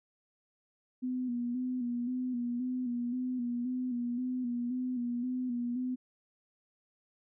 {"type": "tone with vibrato", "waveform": "sine", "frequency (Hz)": 246.9, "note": "B3", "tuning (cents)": 0, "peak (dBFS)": -31, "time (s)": [1.02, 5.96], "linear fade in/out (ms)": 20, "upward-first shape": "square", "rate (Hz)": 1.9, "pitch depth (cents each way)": 43, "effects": []}